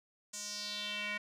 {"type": "tone with band-pass filter sweep", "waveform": "square", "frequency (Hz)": 207.7, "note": "G#3", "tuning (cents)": 0, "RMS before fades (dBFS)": -40, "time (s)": [0.33, 1.18], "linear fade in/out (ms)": 10, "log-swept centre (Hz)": [7200, 2100], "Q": 3.4, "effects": []}